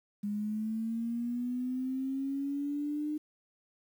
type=linear sweep; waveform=sine; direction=up; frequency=203.8 to 303.8 Hz; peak=-31 dBFS; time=0.23-3.18 s; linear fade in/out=10 ms; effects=10-bit